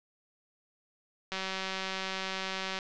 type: click train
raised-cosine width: 0.2 ms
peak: -17 dBFS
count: 280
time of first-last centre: 1.32-2.788 s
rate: 190 Hz
effects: low-pass 5000 Hz 12 dB/octave